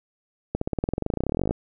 accelerating click train, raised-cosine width 2 ms, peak -11 dBFS, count 28, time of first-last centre 0.55-1.51 s, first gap 64 ms, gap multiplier 0.95, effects none

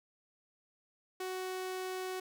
sawtooth tone, 372.1 Hz, F#4, 10 cents sharp, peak -33 dBFS, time 1.2-2.2 s, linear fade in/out 5 ms, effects none

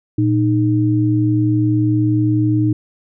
sine tone pair together, 116.1 / 308.3 Hz, A#2 / D#4, -7 / -16 cents, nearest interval octave + perfect fourth, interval 1691 cents, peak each -15 dBFS, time 0.18-2.73 s, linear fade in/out 5 ms, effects none

